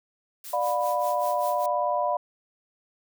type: noise with tremolo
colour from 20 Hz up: blue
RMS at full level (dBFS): -39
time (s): 0.44-1.66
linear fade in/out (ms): 2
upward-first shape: sine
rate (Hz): 5.1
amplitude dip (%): 80
type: chord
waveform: sine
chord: B diminished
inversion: first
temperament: just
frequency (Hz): 592.7 / 711.2 / 987.8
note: D5 / F5 / B5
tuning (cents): +16 / +31 / 0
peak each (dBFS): -27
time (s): 0.53-2.17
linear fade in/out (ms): 5
effects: none